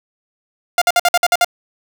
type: tone bursts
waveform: sawtooth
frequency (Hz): 702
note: F5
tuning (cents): +9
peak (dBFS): -6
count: 8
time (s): 0.78-1.446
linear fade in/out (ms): 2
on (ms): 36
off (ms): 54
effects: none